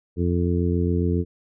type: harmonic tone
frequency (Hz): 87.31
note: F2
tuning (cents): 0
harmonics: 1 / 2 / 3 / 4 / 5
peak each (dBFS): -22 / -25 / -27 / -28 / -29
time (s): 0.16-1.25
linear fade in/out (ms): 50
effects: none